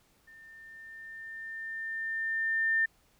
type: tone with level ramp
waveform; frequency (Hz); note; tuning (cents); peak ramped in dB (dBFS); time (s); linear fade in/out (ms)
sine; 1800; A6; +39; -51 to -23; 0.27-2.86; 10
effects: pink hiss -67 dBFS RMS until 3.19 s